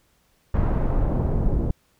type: noise with low-pass filter sweep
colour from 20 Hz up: brown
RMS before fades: -21 dBFS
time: 0.54-1.71 s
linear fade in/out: 5 ms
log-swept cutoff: 1300 to 510 Hz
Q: 0.94
effects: pink hiss -64 dBFS RMS until 1.99 s